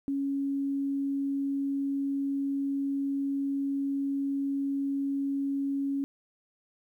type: tone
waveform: sine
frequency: 277.2 Hz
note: C#4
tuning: in tune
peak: -27 dBFS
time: 0.08-6.04 s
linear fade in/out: 0 ms
effects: 11-bit